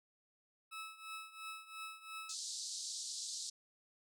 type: tone with tremolo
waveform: 20% pulse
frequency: 1300 Hz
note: E6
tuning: 24 cents flat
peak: -38 dBFS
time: 0.71-2.35 s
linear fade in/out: 20 ms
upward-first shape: triangle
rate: 2.9 Hz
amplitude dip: 85%
type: band-pass noise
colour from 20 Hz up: pink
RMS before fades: -44 dBFS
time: 2.29-3.5 s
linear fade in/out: 5 ms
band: 4000 to 8600 Hz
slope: 48 dB/octave
effects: none